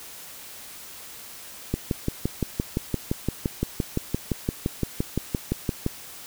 click train, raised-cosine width 3 ms, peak -10 dBFS, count 25, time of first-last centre 1.74-5.864 s, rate 5.82 Hz, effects white hiss -42 dBFS RMS until 6.26 s

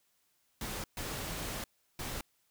pink noise bursts at uneven times, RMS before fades -39 dBFS, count 3, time 0.61-0.84 / 0.97-1.64 / 1.99-2.21 s, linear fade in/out 2 ms, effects white hiss -74 dBFS RMS until 2.5 s

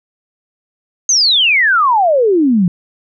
sine exponential sweep, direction down, 6510 to 168.2 Hz, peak -8 dBFS, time 1.09-2.68 s, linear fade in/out 2 ms, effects none

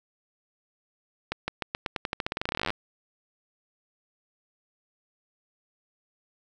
accelerating click train, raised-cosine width 0.3 ms, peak -12 dBFS, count 27, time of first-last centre 1.32-2.704 s, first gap 160 ms, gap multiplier 0.89, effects none

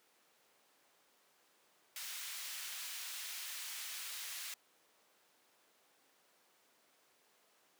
pink high-pass noise, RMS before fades -45 dBFS, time 1.96-4.54 s, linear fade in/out 2 ms, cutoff 2200 Hz, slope 12 dB/octave, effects pink hiss -70 dBFS RMS until 7.79 s + high-pass 400 Hz 12 dB/octave

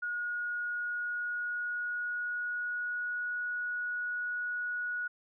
sine tone with pitch glide, 1444 to 1459.9 Hz, F#6 to F#6, -43 to -24 cents, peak -32 dBFS, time 0.02-5.08 s, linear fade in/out 10 ms, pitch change +19 cents, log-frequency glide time 0.58-3.41 s, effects none

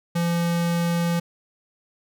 square tone, 170.7 Hz, F3, 39 cents flat, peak -21 dBFS, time 0.15-1.2 s, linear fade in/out 10 ms, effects none

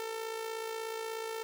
sawtooth tone with amplitude modulation, 447.8 Hz, A4, 30 cents sharp, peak -30 dBFS, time 0-1.43 s, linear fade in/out 0 ms, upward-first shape sine, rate 56.6 Hz, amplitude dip 55%, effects none

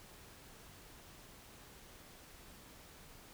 silence, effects pink hiss -57 dBFS RMS until 3.33 s

